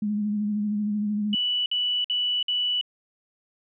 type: tone with vibrato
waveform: sine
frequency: 208.7 Hz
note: G#3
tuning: 9 cents sharp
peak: -23 dBFS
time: 0.02-1.35 s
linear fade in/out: 5 ms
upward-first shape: sine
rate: 13 Hz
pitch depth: 33 cents each way
type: tone bursts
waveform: sine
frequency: 2960 Hz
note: F#7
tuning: in tune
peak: -22 dBFS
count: 4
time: 1.33-2.812 s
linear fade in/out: 2 ms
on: 330 ms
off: 54 ms
effects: none